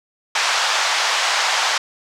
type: band-pass noise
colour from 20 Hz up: pink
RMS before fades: -19 dBFS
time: 0.35-1.78 s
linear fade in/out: 5 ms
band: 760 to 6500 Hz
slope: 24 dB/octave
effects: none